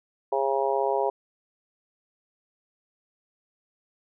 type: harmonic tone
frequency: 136.2 Hz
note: C#3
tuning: 30 cents flat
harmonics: 3 / 4 / 5 / 6 / 7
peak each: -27 / -28 / -29 / -30 / -30 dBFS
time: 0.32-1.1 s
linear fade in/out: 5 ms
effects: none